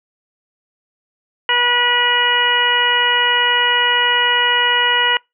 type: harmonic tone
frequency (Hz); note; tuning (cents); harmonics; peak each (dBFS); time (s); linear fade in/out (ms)
485.3; B4; -30; 1 / 2 / 3 / 4 / 5 / 6; -26 / -19 / -21 / -18 / -26 / -17; 1.49-5.17; 2
effects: noise-tail reverb RT60 0.2 s tail -26 dB re dry